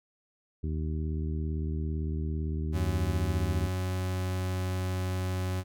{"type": "harmonic tone", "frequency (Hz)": 77.78, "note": "D#2", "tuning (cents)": 0, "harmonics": [1, 2, 3, 4, 5], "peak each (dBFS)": [-30, -36, -40, -42, -44], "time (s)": [0.63, 3.68], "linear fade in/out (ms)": 10}
{"type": "tone", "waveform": "40% pulse", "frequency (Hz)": 92.5, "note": "F#2", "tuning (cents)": 0, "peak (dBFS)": -28, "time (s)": [2.72, 5.64], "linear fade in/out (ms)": 50}
{"effects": []}